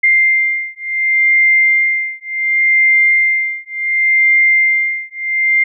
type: beating tone pair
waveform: sine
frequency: 2099 / 2099.69 Hz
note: C7 / C7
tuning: +5 / +6 cents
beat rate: 0.69 Hz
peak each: -13 dBFS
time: 0.03-5.64 s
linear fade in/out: 10 ms
effects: none